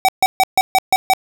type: tone bursts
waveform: square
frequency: 760 Hz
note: F#5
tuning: 46 cents sharp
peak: -10 dBFS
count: 7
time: 0.05-1.135 s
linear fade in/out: 0 ms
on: 35 ms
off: 140 ms
effects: none